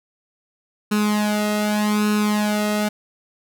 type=tone with flanger; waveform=sawtooth; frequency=210 Hz; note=G#3; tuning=19 cents sharp; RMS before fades=-20 dBFS; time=0.91-2.89 s; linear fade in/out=10 ms; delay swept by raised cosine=0.74 to 1.53 ms; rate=0.84 Hz; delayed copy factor=+0.8; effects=none